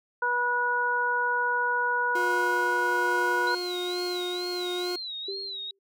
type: harmonic tone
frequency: 486.9 Hz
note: B4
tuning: 25 cents flat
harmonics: 1 / 2 / 3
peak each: -33 / -27 / -26 dBFS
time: 0.22-3.55 s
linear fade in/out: 5 ms
type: tone with tremolo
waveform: 40% pulse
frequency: 357.5 Hz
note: F4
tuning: 41 cents sharp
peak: -28 dBFS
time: 2.15-4.96 s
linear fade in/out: 5 ms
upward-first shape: triangle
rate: 1.2 Hz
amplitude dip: 25%
type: tone with vibrato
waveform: sine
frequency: 3983 Hz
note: B7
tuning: 14 cents sharp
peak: -33 dBFS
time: 3.47-5.71 s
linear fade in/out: 2 ms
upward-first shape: sine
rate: 2.2 Hz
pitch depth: 120 cents each way
type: tone with exponential decay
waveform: sine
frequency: 392 Hz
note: G4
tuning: in tune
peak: -31 dBFS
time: 5.28-5.79 s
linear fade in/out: 5 ms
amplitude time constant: 110 ms
effects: none